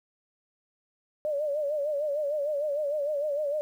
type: tone with vibrato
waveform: sine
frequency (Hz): 587.3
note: D5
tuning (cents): 0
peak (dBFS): -26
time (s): 1.25-3.61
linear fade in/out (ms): 0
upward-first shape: sine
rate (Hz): 6.6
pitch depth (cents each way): 86
effects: 10-bit